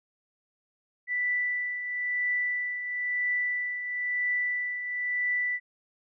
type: tone with tremolo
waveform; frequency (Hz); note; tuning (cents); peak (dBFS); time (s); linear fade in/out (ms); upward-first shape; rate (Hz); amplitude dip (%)
sine; 1975.5; B6; 0; -24; 1.07-5.6; 50; triangle; 1; 60
effects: none